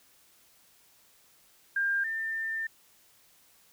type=tone pair in turn; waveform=sine; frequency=1600 / 1795.9 Hz; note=G6 / A6; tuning=+35 / +35 cents; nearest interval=major second; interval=200 cents; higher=second; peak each=-25 / -30 dBFS; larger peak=first; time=1.76-2.04 / 2.04-2.67 s; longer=second; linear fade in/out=5 ms; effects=white hiss -62 dBFS RMS until 3.72 s